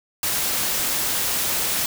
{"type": "noise", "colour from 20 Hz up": "white", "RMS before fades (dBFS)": -23, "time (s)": [0.23, 1.86], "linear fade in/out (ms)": 2, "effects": []}